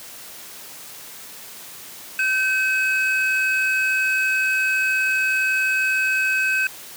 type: tone pair together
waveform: triangle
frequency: 1541.5 / 2556 Hz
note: G6 / D#7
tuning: -29 / +46 cents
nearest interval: major sixth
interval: 875 cents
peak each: -19 dBFS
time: 2.19-6.67 s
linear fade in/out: 2 ms
effects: white hiss -39 dBFS RMS until 6.96 s + high-pass 100 Hz 12 dB/octave